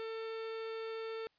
45% pulse tone, 447.7 Hz, A4, 30 cents sharp, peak -39 dBFS, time 0-1.27 s, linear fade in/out 0 ms, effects white hiss -75 dBFS RMS until 1.38 s + resampled to 11025 Hz

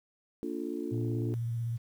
sine chord, Bb major seventh, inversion none, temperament just, 233.1 / 291.4 / 349.6 / 437 Hz, Bb3 / D4 / F4 / A4, 0 / -13 / +2 / -12 cents, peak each -40 / -36 / -37 / -42 dBFS, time 0.43-1.34 s, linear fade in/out 0 ms
sine tone with vibrato, 116.54 Hz, A#2, in tune, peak -30 dBFS, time 0.91-1.78 s, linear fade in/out 20 ms, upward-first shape triangle, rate 16 Hz, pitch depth 35 cents each way
effects tanh soft clip ceiling -20 dBFS + 10-bit

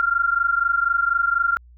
sine tone pair together, 1375.9 / 1400 Hz, F6 / F6, -26 / +4 cents, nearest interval unison, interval 30 cents, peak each -20 dBFS, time 0-1.57 s, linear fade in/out 0 ms, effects added 60 Hz sine -45 dBFS peak until 1.77 s

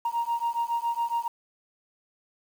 sine beating tone pair, 932.3 / 939.5 Hz, A#5 / A#5, 0 / +13 cents, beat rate 7.2 Hz, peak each -27 dBFS, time 0.05-1.28 s, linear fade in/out 5 ms, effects tanh soft clip ceiling -21 dBFS + 8-bit

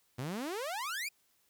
sawtooth exponential sweep, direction up, 116.54 to 2505 Hz, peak -32 dBFS, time 0.18-1.09 s, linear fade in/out 10 ms, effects white hiss -72 dBFS RMS until 1.49 s

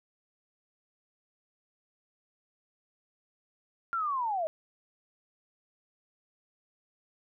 sine linear sweep, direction down, 1400 to 610 Hz, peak -28 dBFS, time 3.93-4.47 s, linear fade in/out 0 ms, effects none

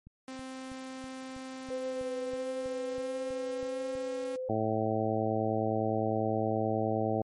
click train, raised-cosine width 5 ms, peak -38 dBFS, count 13, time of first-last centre 0.07-3.953 s, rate 3.09 Hz
sawtooth tone with pitch glide, 261.6 to 271.5 Hz, C4 to C#4, 0 to -36 cents, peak -36 dBFS, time 0.28-4.36 s, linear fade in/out 2 ms, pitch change +64 cents, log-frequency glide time 2.16-4.21 s
sine tone with vibrato, 510 Hz, C5, 44 cents flat, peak -33 dBFS, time 1.7-4.49 s, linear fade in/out 5 ms, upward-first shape sine, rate 1.5 Hz, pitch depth 22 cents each way
harmonic tone, 109.7 Hz, A2, 5 cents flat, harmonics 1 / 2 / 3 / 4 / 5 / 6 / 7, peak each -35 / -35 / -35 / -35 / -35 / -35 / -35 dBFS, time 4.49-7.22 s, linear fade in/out 5 ms
effects MP3 48 kbps

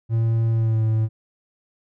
triangle tone with pitch glide, 113.8 to 110.43 Hz, A#2 to A2, -41 to +7 cents, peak -15 dBFS, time 0.09-1.09 s, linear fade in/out 50 ms, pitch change -52 cents, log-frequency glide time 0.49-0.83 s, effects none

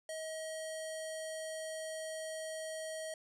square tone with low-pass filter, 635 Hz, D#5, 35 cents sharp, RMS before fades -42 dBFS, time 0.09-3.14 s, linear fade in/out 2 ms, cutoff 9300 Hz, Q 3, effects none

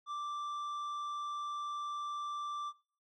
sine tone with tanh clipping, 1174.7 Hz, D6, in tune, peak -38 dBFS, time 0.06-2.73 s, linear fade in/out 50 ms, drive 8 dB, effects noise-tail reverb RT60 0.4 s tail -19 dB re dry + MP3 96 kbps

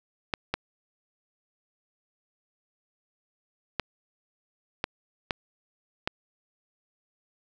clicks, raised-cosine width 0.3 ms, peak -10 dBFS, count 6, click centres 0.338 / 0.54 / 3.797 / 4.841 / 5.308 / 6.075 s, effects none

